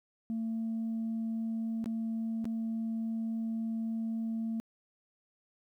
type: tone with dropouts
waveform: sine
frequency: 225.3 Hz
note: A3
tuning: 41 cents sharp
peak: -30 dBFS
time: 0.3-4.6 s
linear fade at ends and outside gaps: 0 ms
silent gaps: 1.842-1.859 / 2.444-2.454 s
effects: tanh soft clip ceiling -29 dBFS + 12-bit